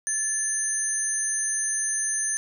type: tone cluster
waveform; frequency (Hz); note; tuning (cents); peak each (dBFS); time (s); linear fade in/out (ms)
sine; 1744 / 6200 / 9180; A6 / G8 / D9; -16 / -20 / -40; -33 / -27 / -27; 0.07-2.37; 0
effects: 9-bit